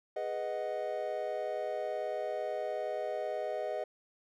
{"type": "chord", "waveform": "triangle", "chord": "G# minor seventh", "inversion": "none", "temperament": "equal", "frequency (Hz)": [415.3, 493.9, 622.3, 740], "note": ["G#4", "B4", "D#5", "F#5"], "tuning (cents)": [0, 0, 0, 0], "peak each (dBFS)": [-39, -38, -34, -39], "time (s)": [0.16, 3.84], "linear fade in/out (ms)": 5, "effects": []}